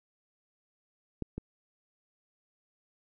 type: clicks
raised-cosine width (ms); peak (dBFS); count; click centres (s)
3; -20 / -23; 2; 1.223 / 1.38
effects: none